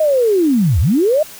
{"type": "linear two-way sweep", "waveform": "sine", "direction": "down then up", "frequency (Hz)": [640, 65.41, 639], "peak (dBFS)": -10, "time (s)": [0, 1.23], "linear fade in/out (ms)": 5, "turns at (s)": 0.8, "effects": ["white hiss -36 dBFS RMS until 1.39 s"]}